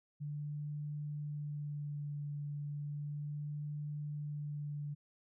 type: tone with vibrato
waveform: sine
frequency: 146.83 Hz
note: D3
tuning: in tune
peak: -38 dBFS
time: 0.2-4.95 s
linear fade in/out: 20 ms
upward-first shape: sine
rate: 0.34 Hz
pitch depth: 15 cents each way
effects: none